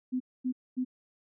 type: tone bursts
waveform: sine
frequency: 254.2 Hz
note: C4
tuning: 50 cents flat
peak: -27 dBFS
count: 3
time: 0.12-0.849 s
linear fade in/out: 20 ms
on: 83 ms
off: 240 ms
effects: none